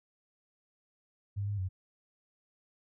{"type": "tone with pitch steps", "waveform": "sine", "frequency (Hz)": [100.6, 102.4, 93.4], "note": ["G2", "G#2", "F#2"], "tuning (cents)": [45, -24, 17], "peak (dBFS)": -31, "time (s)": [1.36, 1.69], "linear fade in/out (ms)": 20, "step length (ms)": 110, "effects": []}